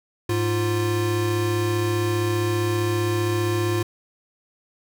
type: tone pair together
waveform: square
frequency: 104.66 / 349.2 Hz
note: G#2 / F4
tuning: +14 / 0 cents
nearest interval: octave + major sixth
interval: 2086 cents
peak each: -24 dBFS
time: 0.29-3.83 s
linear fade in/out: 5 ms
effects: none